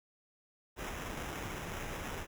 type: noise with sample-and-hold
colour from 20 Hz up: pink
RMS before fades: -41 dBFS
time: 0.76-2.27 s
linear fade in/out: 50 ms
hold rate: 4410 Hz
effects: none